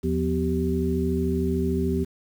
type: tone cluster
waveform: sine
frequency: 79.7 / 174.5 / 248 / 386.6 Hz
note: D#2 / F3 / B3 / G4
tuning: +42 / -1 / +7 / -24 cents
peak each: -27 dBFS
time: 0.03-2.05 s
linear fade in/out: 20 ms
effects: 8-bit